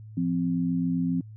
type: tone pair together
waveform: sine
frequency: 172.68 / 260.3 Hz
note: F3 / C4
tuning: -19 / -9 cents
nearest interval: perfect fifth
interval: 710 cents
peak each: -26 dBFS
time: 0.17-1.21 s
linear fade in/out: 5 ms
effects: added 108 Hz sine -41 dBFS peak until 1.36 s